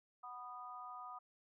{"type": "harmonic tone", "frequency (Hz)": 246.9, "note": "B3", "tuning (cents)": 0, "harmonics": [3, 4, 5], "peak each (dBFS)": [-53, -53, -49], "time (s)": [0.23, 1.19], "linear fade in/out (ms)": 10, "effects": []}